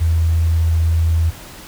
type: tone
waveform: sine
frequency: 82.1 Hz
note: E2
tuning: 6 cents flat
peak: -12 dBFS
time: 0-1.31 s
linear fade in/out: 20 ms
effects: pink hiss -37 dBFS RMS until 1.67 s